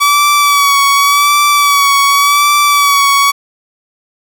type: tone with vibrato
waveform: sawtooth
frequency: 1142 Hz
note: D6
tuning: 49 cents flat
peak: -3 dBFS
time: 0-3.32 s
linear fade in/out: 20 ms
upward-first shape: sine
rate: 0.88 Hz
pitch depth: 36 cents each way
effects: none